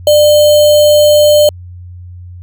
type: tone with sample-and-hold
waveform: sine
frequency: 596 Hz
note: D5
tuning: 25 cents sharp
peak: -3 dBFS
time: 0.07-1.49 s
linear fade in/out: 2 ms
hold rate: 3675 Hz
effects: added 89 Hz sine -27 dBFS peak until 2.42 s